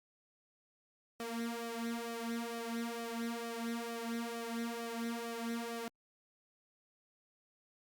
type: tone with flanger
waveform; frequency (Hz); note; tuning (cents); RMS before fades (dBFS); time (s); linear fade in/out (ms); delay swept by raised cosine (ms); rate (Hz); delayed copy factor
sawtooth; 232.3; A#3; -6; -40; 1.2-5.88; 0; 1.6 to 3.8; 2.2; +0.75
effects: Opus 48 kbps